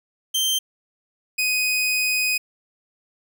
sawtooth tone pair in turn, 3136 / 2500 Hz, G7 / D#7, 0 / +8 cents, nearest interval major third, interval 392 cents, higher first, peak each -16 dBFS, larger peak neither, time 0.34-0.59 / 1.38-2.38 s, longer second, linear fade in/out 10 ms, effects none

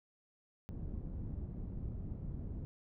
pink low-pass noise, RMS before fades -42 dBFS, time 0.69-2.65 s, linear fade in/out 0 ms, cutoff 210 Hz, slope 12 dB/octave, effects none

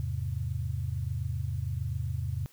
sine chord, E augmented, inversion none, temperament equal, 82.41 / 103.83 / 130.81 Hz, E2 / G#2 / B#2, 0 / 0 / 0 cents, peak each -34 dBFS, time 0-2.46 s, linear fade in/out 0 ms, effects white hiss -60 dBFS RMS until 2.52 s

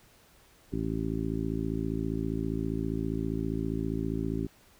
harmonic tone, 55 Hz, A1, in tune, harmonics 1 / 2 / 3 / 4 / 5 / 6 / 7, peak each -37 / -37 / -35 / -38 / -34 / -38 / -38 dBFS, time 0.72-4.47 s, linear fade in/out 10 ms, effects pink hiss -60 dBFS RMS until 4.79 s

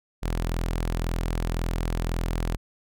sawtooth tone, 41.9 Hz, E1, 29 cents sharp, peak -21 dBFS, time 0.22-2.57 s, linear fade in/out 20 ms, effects none

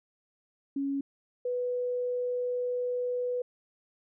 sine tone pair in turn, 277.2 / 493.9 Hz, C#4 / B4, 0 / 0 cents, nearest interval minor seventh, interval 1000 cents, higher second, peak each -28 dBFS, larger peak neither, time 0.76-1.01 / 1.45-3.42 s, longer second, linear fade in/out 5 ms, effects none

